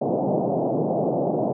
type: band-pass noise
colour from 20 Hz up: white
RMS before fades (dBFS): -23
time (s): 0.01-1.53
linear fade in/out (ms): 10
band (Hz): 130 to 740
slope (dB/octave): 48
effects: none